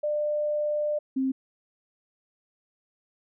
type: tone pair in turn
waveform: sine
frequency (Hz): 597 / 264.6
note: D5 / C4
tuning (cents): +28 / +20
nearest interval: octave + major second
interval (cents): 1408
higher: first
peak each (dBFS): -24 / -23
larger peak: second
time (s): 0.03-0.99 / 1.16-1.32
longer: first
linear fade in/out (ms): 10
effects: none